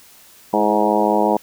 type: harmonic tone with a mistuned harmonic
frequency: 105.3 Hz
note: G#2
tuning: 24 cents sharp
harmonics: 2 / 3 / 4 / 5 / 6 / 7 / 8 / 9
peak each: -22 / -22 / -22 / -22 / -22 / -22 / -22 / -22 dBFS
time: 0.53-1.37 s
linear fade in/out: 5 ms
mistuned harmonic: 3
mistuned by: +40 cents
effects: white hiss -47 dBFS RMS until 1.42 s